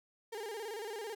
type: tone with vibrato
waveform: 35% pulse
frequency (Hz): 431.7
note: A4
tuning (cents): -33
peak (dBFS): -38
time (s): 0.32-1.15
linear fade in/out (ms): 10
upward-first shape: square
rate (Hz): 18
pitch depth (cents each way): 100
effects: none